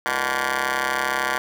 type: ring-modulated tone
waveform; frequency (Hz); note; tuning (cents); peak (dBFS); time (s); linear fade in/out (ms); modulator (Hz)
10% pulse; 132.9; C3; +27; -10; 0.06-1.38; 0; 1280
effects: none